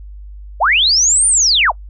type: linear two-way sweep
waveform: sine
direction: up then down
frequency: 516 to 9260 to 516 Hz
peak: -9 dBFS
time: 0.6-1.72 s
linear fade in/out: 20 ms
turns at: 1.27 s
effects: noise-tail reverb RT60 0.1 s tail -26 dB re dry + added 50 Hz sine -30 dBFS peak until 1.89 s